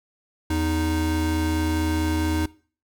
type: tone pair together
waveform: square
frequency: 82.2 / 311.1 Hz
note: E2 / D#4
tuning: -4 / 0 cents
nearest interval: octave + major seventh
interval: 2304 cents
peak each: -25 dBFS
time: 0.5-2.46 s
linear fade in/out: 5 ms
effects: noise-tail reverb RT60 0.4 s tail -20 dB re dry